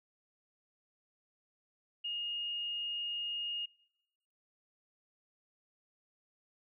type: tone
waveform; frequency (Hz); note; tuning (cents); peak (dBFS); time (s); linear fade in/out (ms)
sine; 2851; F7; +35; -35; 2.04-3.66; 10
effects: noise-tail reverb RT60 1.0 s tail -25 dB re dry